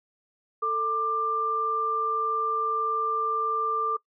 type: tone pair together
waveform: sine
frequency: 444.6 / 1187 Hz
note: A4 / D6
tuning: +18 / +18 cents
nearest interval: octave + perfect fourth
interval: 1700 cents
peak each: -32 / -24 dBFS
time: 0.62-3.97 s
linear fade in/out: 10 ms
effects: noise-tail reverb RT60 0.1 s tail -23 dB re dry

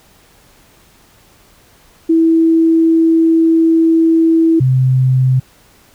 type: tone pair in turn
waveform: sine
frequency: 326.7 / 129.65 Hz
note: E4 / C3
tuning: -15 / -15 cents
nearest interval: octave + major third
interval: 1600 cents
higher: first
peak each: -7 / -8 dBFS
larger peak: first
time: 2.09-4.6 / 4.6-5.4 s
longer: first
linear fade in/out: 10 ms
effects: pink hiss -48 dBFS RMS until 5.94 s

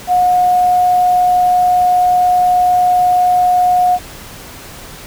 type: tone with quantisation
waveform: sine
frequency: 723 Hz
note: F#5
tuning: 40 cents flat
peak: -8 dBFS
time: 0.07-3.99 s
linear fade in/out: 50 ms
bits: 6
effects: pink hiss -33 dBFS RMS until 5.06 s

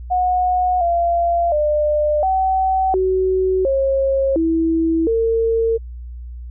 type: tone with pitch steps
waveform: sine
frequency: 729 / 687 / 599 / 760 / 375.3 / 541 / 326.6 / 454.2 Hz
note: F#5 / F5 / D5 / F#5 / F#4 / C#5 / E4 / A#4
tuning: -26 / -29 / +34 / +46 / +25 / -42 / -16 / -45 cents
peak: -14 dBFS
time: 0.1-5.78 s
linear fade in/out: 20 ms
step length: 710 ms
effects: added 60 Hz sine -29 dBFS peak until 6.5 s

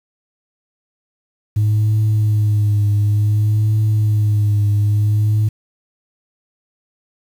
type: tone with vibrato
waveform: sine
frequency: 105.5 Hz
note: G#2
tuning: 28 cents sharp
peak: -10 dBFS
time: 1.56-5.49 s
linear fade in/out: 10 ms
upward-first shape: triangle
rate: 0.56 Hz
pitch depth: 43 cents each way
effects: tanh soft clip ceiling -10 dBFS + 7-bit

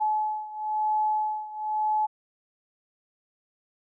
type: beating tone pair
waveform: sine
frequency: 856 / 857 Hz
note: A5 / A5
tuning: -48 / -46 cents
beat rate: 1 Hz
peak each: -26 / -29 dBFS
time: 0-2.07 s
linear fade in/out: 20 ms
effects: none

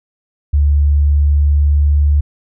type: tone with pitch glide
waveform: sine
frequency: 72.4 to 72.99 Hz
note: D2 to D2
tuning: -24 to -10 cents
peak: -8 dBFS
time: 0.53-2.21 s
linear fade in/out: 10 ms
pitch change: +14 cents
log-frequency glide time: 0.63-2.09 s
effects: none

